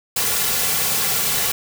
white noise with comb filter, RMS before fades -20 dBFS, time 0.16-1.52 s, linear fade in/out 5 ms, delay 3.2 ms, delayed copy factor -0.7, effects none

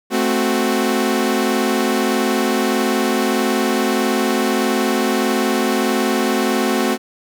sawtooth chord, F# diminished, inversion first, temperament equal, 220 / 261.6 / 370 Hz, A3 / C4 / F#4, 0 / 0 / 0 cents, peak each -16 dBFS, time 0.1-6.98 s, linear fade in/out 50 ms, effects none

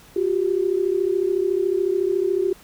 sine tone pair together, 358.1 / 392 Hz, F4 / G4, +43 / 0 cents, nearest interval major second, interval 157 cents, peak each -21 dBFS, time 0.16-2.53 s, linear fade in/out 5 ms, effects pink hiss -49 dBFS RMS until 2.63 s

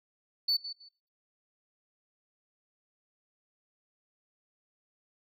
sine tone with echo, 4486 Hz, C#8, 20 cents sharp, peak -22 dBFS, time 0.48-0.57 s, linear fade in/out 10 ms, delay 160 ms, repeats 2, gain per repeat -14 dB, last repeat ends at 0.89 s, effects noise-tail reverb RT60 0.4 s tail -23 dB re dry + tanh soft clip ceiling -23 dBFS

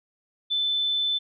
sine tone, 3520 Hz, A7, in tune, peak -22 dBFS, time 0.5-1.19 s, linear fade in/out 20 ms, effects none

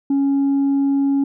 sine tone, 277.2 Hz, C#4, in tune, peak -12 dBFS, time 0.1-1.24 s, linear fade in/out 5 ms, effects tanh soft clip ceiling -13 dBFS

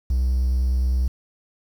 triangle tone with vibrato, 63.4 Hz, B1, 46 cents sharp, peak -15 dBFS, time 0.1-1.08 s, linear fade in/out 5 ms, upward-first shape sine, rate 9.8 Hz, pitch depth 15 cents each way, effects tanh soft clip ceiling -11 dBFS + 8-bit

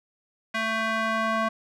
square tone with band-pass filter sweep, 222.3 Hz, A3, 18 cents sharp, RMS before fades -26 dBFS, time 0.54-1.49 s, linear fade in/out 10 ms, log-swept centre 1900 to 1100 Hz, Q 1.5, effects none

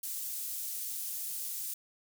pink high-pass noise, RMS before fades -38 dBFS, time 0.03-1.74 s, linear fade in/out 5 ms, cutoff 9700 Hz, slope 12 dB/octave, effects none

